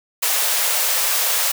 white high-pass noise, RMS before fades -19 dBFS, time 0.22-1.52 s, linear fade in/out 10 ms, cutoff 460 Hz, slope 96 dB/octave, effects none

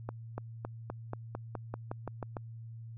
accelerating click train, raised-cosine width 1 ms, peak -23 dBFS, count 12, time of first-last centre 0.09-2.368 s, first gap 290 ms, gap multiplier 0.93, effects added 114 Hz sine -43 dBFS peak until 2.97 s

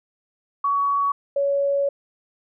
sine tone pair in turn, 1126 / 560.9 Hz, C#6 / C#5, +27 / +20 cents, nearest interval octave, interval 1207 cents, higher first, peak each -18 dBFS, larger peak neither, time 0.64-1.12 / 1.36-1.89 s, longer second, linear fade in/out 5 ms, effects none

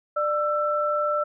sine tone pair together, 595 / 1333.8 Hz, D5 / E6, +22 / +20 cents, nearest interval octave + major second, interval 1398 cents, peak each -24 dBFS, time 0.16-1.24 s, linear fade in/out 10 ms, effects none

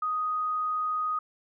sine tone, 1247 Hz, D#6, 3 cents sharp, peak -26 dBFS, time 0.02-1.19 s, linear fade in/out 5 ms, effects none

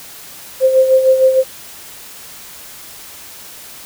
sine tone with tremolo, 523.3 Hz, C5, in tune, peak -5 dBFS, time 0.6-1.44 s, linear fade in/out 50 ms, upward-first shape sine, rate 6.5 Hz, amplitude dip 60%, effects white hiss -35 dBFS RMS until 3.85 s

